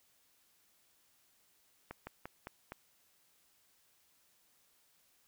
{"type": "slowing click train", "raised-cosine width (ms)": 0.5, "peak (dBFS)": -28, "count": 5, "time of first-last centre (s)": [1.91, 2.721], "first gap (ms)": 160, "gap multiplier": 1.16, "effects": ["white hiss -71 dBFS RMS until 5.27 s"]}